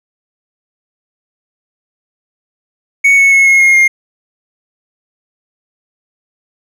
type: tone with pitch steps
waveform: triangle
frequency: 2225 / 2205 / 2184 / 2164 / 2144 / 2125 Hz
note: C#7 / C#7 / C#7 / C#7 / C7 / C7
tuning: +6 / -10 / -26 / -42 / +42 / +26 cents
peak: -3 dBFS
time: 3.04-3.88 s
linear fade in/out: 10 ms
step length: 140 ms
effects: none